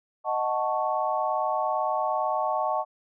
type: chord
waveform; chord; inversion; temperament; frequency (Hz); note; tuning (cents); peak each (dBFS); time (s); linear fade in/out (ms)
sine; D# half-diminished seventh; none; equal; 622.3 / 740 / 880 / 1108.7; D#5 / F#5 / A5 / C#6; 0 / 0 / 0 / 0; -29 / -29 / -29 / -30; 0.24-2.85; 50
effects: none